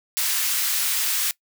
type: high-pass noise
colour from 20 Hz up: white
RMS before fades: -23 dBFS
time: 0.17-1.31 s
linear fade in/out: 0 ms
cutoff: 1500 Hz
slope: 12 dB/octave
effects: noise-tail reverb RT60 0.1 s tail -21 dB re dry